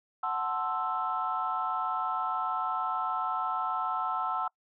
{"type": "chord", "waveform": "sine", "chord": "F# half-diminished seventh", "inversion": "none", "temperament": "equal", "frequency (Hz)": [740, 880, 1046.5, 1318.5], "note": ["F#5", "A5", "C6", "E6"], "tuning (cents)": [0, 0, 0, 0], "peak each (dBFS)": [-34, -35, -35, -31], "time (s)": [0.23, 4.48], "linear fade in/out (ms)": 5, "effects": ["noise-tail reverb RT60 0.1 s tail -26 dB re dry", "tanh soft clip ceiling -19 dBFS"]}